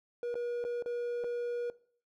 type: tone with dropouts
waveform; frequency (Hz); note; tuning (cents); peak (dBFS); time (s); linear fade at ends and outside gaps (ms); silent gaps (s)
triangle; 480; B4; -49; -31; 0.23-1.7; 1; 0.343-0.354 / 0.641-0.649 / 0.824-0.86 / 1.239-1.243
effects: noise-tail reverb RT60 0.5 s tail -19 dB re dry